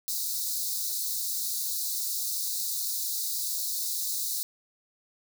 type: high-pass noise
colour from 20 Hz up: white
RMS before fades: -31 dBFS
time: 0.08-4.43 s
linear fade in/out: 0 ms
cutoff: 3800 Hz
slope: 96 dB/octave
effects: none